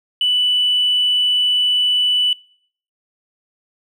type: tone with tanh clipping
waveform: triangle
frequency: 2975 Hz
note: F#7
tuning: 9 cents sharp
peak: -14 dBFS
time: 0.21-2.33 s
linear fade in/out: 2 ms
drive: 4 dB
effects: noise-tail reverb RT60 0.6 s tail -24 dB re dry